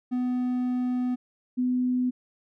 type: tone pair in turn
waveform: triangle / sine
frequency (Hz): 249.6 / 250.7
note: B3 / B3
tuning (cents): +19 / +26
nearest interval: unison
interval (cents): 7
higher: second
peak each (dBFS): -22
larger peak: neither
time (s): 0.11-1.16 / 1.57-2.11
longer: first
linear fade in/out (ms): 20
effects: none